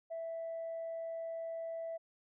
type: tone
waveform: sine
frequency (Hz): 659.3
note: E5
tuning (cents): 0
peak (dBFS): -37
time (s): 0.1-1.98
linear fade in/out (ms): 20
effects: tanh soft clip ceiling -35 dBFS